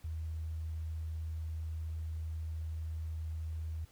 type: tone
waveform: sine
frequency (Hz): 79.9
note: D#2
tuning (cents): +47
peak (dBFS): -36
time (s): 0.04-3.85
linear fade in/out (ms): 5
effects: pink hiss -64 dBFS RMS until 3.91 s